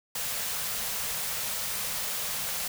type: band-stop noise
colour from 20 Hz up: white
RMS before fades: -32 dBFS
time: 0.15-2.68 s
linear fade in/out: 5 ms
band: 230 to 420 Hz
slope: 96 dB/octave
effects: none